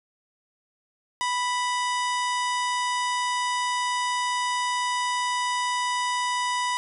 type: harmonic tone with a mistuned harmonic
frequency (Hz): 987.8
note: B5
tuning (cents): 0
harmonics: 1 / 2 / 3 / 4 / 5 / 6 / 7 / 8 / 9 / 10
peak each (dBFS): -25 / -31 / -35 / -37 / -39 / -41 / -42 / -43 / -44 / -45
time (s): 1.21-6.77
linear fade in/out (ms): 0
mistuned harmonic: 4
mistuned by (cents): -110
effects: none